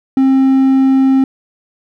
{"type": "tone", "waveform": "triangle", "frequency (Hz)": 266.3, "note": "C4", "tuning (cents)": 31, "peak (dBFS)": -5, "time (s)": [0.17, 1.24], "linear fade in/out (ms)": 2, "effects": []}